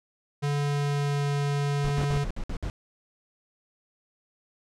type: tone with pitch glide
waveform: square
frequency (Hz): 144.1 to 142.94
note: D3 to D3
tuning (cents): -33 to -47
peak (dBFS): -25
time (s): 0.42-2.25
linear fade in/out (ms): 20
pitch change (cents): -14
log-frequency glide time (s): 0.59-1.25
type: noise bursts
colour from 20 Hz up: brown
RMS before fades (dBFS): -31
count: 7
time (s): 1.84-2.699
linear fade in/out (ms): 0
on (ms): 73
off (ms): 58
effects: low-pass 8000 Hz 12 dB/octave